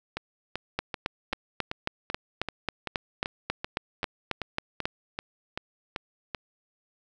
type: two click trains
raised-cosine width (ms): 0.3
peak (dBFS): -11 / -15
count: 16 / 17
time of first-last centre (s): 0.79-4.855 / 0.17-6.348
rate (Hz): 3.69 / 2.59
effects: none